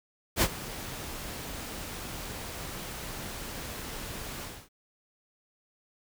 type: noise with ADSR envelope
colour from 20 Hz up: pink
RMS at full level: -22 dBFS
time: 0.36-4.69 s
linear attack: 61 ms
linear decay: 54 ms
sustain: -17 dB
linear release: 270 ms
effects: none